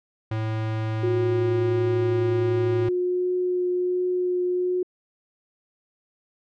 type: tone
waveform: square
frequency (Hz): 110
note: A2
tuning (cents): 0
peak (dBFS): -25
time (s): 0.31-2.89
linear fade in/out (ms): 5
type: tone with vibrato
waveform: sine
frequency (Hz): 361.3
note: F#4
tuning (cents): -41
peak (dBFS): -21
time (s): 1.03-4.83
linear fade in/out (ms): 5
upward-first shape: triangle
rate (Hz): 1.4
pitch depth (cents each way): 10
effects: low-pass 3000 Hz 12 dB/octave